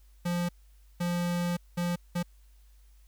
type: tone bursts at uneven times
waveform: square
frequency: 174.61 Hz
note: F3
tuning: in tune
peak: -28 dBFS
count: 4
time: 0.25-0.49 / 1-1.57 / 1.77-1.96 / 2.15-2.23 s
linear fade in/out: 10 ms
effects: added 50 Hz sine -54 dBFS peak until 3.07 s + white hiss -69 dBFS RMS until 3.07 s